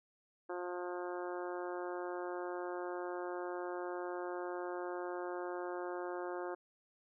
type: harmonic tone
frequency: 178 Hz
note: F3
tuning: 33 cents sharp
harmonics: 2 / 3 / 4 / 5 / 6 / 7 / 8 / 9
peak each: -41 / -45 / -47 / -49 / -51 / -52 / -53 / -54 dBFS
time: 0.49-6.55 s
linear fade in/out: 10 ms
effects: none